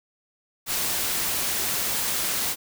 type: noise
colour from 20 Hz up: white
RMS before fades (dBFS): -26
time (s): 0.66-2.56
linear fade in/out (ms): 50
effects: none